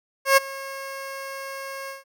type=tone with ADSR envelope; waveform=15% pulse; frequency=543 Hz; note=C#5; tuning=36 cents flat; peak=-5 dBFS; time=0.25-2.04 s; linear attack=120 ms; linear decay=17 ms; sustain=-21 dB; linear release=150 ms; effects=none